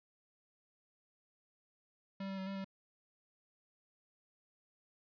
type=tone with pitch steps; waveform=square; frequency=194.7 / 193.5 / 190 / 195.8 / 193.2 Hz; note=G3 / G3 / F#3 / G3 / G3; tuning=-12 / -22 / +46 / -2 / -25 cents; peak=-40 dBFS; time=2.2-2.645 s; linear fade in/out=5 ms; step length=89 ms; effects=resampled to 11025 Hz